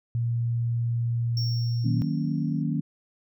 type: tone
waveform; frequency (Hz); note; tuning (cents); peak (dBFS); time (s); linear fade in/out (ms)
sine; 117.7; A#2; +17; -23; 0.15-2.02; 0
type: tone with exponential decay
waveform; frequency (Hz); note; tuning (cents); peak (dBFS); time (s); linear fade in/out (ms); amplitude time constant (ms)
triangle; 5480; F8; -34; -29; 1.37-2.62; 2; 270
type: chord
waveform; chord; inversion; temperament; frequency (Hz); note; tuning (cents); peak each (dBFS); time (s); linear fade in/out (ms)
sine; D# minor seventh; none; equal; 155.56 / 185 / 233.1 / 277.2; D#3 / F#3 / A#3 / C#4; 0 / 0 / 0 / 0; -27 / -32 / -30 / -31; 1.84-2.81; 10
effects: none